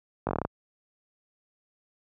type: slowing click train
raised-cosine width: 1 ms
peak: -13 dBFS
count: 8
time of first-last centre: 0.27-0.45 s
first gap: 19 ms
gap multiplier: 1.1
effects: high-pass 60 Hz 12 dB/octave